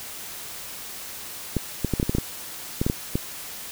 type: clicks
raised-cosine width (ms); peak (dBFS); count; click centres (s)
3; -9; 12; 1.567 / 1.847 / 1.937 / 1.999 / 2.029 / 2.095 / 2.15 / 2.184 / 2.815 / 2.865 / 2.899 / 3.155
effects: white hiss -37 dBFS RMS until 3.71 s